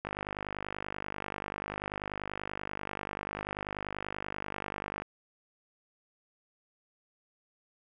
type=click train; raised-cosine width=0.5 ms; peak=-20 dBFS; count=251; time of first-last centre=0.05-5.02 s; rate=50.3 Hz; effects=none